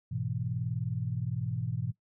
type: chord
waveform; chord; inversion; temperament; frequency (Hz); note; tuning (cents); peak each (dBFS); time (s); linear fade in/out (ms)
sine; E major; first; equal; 103.83 / 123.47 / 164.81; G#2 / B2 / E3; 0 / 0 / 0; -36 / -33 / -37; 0.11-1.92; 10
effects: noise-tail reverb RT60 0.1 s tail -18 dB re dry